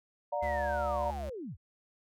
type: chord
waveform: sine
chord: D augmented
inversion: none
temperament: equal with one note detuned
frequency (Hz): 587.3 / 722.3 / 932.3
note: D5 / F#5 / A#5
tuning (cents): 0 / -42 / 0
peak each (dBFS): -33 / -35 / -36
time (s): 0.32-1.11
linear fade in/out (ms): 10
type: linear sweep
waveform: sine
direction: down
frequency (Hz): 2093 to 51.91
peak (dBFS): -38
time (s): 0.41-1.57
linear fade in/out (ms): 50
type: tone with vibrato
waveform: square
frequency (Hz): 71.5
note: D2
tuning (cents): -46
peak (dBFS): -38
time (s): 0.42-1.3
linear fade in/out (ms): 10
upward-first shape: sine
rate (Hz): 3.4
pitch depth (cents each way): 34
effects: none